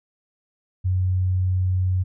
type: tone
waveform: sine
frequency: 92.3 Hz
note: F#2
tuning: 4 cents flat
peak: -18 dBFS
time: 0.84-2.04 s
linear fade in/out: 20 ms
effects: none